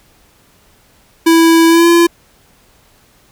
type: tone with pitch glide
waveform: square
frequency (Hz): 329.6 to 340.6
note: E4 to F4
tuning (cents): 0 to -43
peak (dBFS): -6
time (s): 1.26-2.07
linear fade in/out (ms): 10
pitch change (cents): +57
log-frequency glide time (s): 1.68-1.88
effects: pink hiss -50 dBFS RMS until 3.31 s